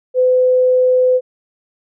sine tone, 507 Hz, B4, 45 cents sharp, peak -9 dBFS, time 0.14-1.21 s, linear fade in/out 50 ms, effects none

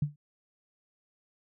sine tone with exponential decay, 146.83 Hz, D3, in tune, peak -21 dBFS, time 0.02-0.16 s, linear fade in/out 5 ms, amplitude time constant 29 ms, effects none

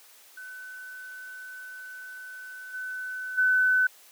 sine tone with level steps, 1509 Hz, F#6, 34 cents sharp, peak -39 / -32 / -19 dBFS, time 0.37-3.87 s, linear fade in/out 5 ms, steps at 2.73 / 3.37 s, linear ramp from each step 20 ms, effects white hiss -54 dBFS RMS until 4.11 s + high-pass 400 Hz 12 dB/octave

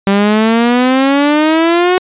sawtooth exponential sweep, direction up, 195.3 to 370 Hz, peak -4 dBFS, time 0.07-1.98 s, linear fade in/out 0 ms, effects resampled to 8000 Hz

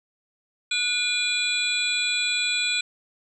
sine tone cluster, 1466 / 2423 / 3420 / 4011 / 7740 Hz, F#6 / D#7 / A7 / B7 / B8, -16 / -47 / -50 / +26 / -36 cents, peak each -34 / -25 / -28 / -28 / -33 dBFS, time 0.71-2.81 s, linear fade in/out 5 ms, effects none

